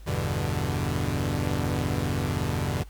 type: chord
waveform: sawtooth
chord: E minor seventh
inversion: none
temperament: equal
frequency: 82.41 / 98 / 123.47 / 146.83 Hz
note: E2 / G2 / B2 / D3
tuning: 0 / 0 / 0 / 0 cents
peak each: -27 dBFS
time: 0.06-2.84 s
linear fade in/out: 20 ms
effects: added 50 Hz sine -42 dBFS peak until 2.89 s + pink hiss -57 dBFS RMS until 2.89 s